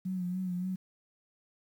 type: tone with vibrato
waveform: sine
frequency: 182.5 Hz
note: F#3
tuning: 24 cents flat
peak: -31 dBFS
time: 0.05-0.76 s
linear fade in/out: 10 ms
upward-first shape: sine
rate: 3.5 Hz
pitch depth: 47 cents each way
effects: 10-bit